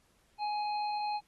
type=harmonic tone; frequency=836 Hz; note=G#5; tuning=11 cents sharp; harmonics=1 / 3 / 5; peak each=-31 / -46 / -44 dBFS; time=0.38-1.21 s; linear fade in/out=50 ms; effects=pink hiss -70 dBFS RMS until 1.27 s + AAC 32 kbps